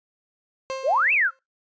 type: tone with exponential decay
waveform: 30% pulse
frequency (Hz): 530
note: C5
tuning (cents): +22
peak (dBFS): -23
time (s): 0.7-1.39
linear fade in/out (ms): 0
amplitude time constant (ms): 150
type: exponential two-way sweep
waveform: sine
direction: up then down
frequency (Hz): 452.1 to 2715 to 1266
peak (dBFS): -17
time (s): 0.83-1.31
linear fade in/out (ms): 50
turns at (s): 1.13
effects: noise-tail reverb RT60 0.2 s tail -23 dB re dry + resampled to 16000 Hz